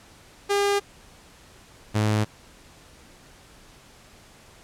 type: tone pair in turn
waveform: sawtooth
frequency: 403.3 / 106.82 Hz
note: G4 / G#2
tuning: +49 / +49 cents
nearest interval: octave + major seventh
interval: 2300 cents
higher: first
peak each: -16 dBFS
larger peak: neither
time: 0.49-0.8 / 1.94-2.25 s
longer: neither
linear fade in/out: 20 ms
effects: pink hiss -51 dBFS RMS until 4.63 s + low-pass 10000 Hz 12 dB/octave